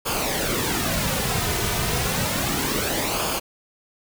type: noise with flanger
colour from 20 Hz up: pink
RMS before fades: -24 dBFS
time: 0.05-3.4 s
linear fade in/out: 20 ms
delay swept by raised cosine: 0.51 to 3.71 ms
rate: 0.31 Hz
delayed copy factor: -0.6
effects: none